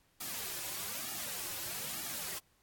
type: noise with flanger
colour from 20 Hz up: white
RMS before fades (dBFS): -40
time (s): 0.2-2.39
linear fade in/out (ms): 10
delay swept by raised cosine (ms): 1.9 to 4.5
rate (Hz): 1.1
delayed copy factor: -0.75
effects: pink hiss -71 dBFS RMS until 2.62 s + AAC 64 kbps